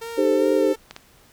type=tone with vibrato; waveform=sawtooth; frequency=453.3 Hz; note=A#4; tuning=48 cents flat; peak=-27 dBFS; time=0.01-0.76 s; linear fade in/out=10 ms; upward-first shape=sine; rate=2.5 Hz; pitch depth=39 cents each way
type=chord; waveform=sine; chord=A half-diminished seventh; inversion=second; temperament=equal with one note detuned; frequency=305.6 / 392 / 440 / 523.3 Hz; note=Eb4 / G4 / A4 / C5; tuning=-31 / 0 / 0 / 0 cents; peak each=-22 / -21 / -23 / -21 dBFS; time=0.17-0.74 s; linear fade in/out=20 ms
type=clicks; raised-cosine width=0.2 ms; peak=-18 dBFS; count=2; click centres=0.91 / 0.964 s
effects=pink hiss -54 dBFS RMS until 1.32 s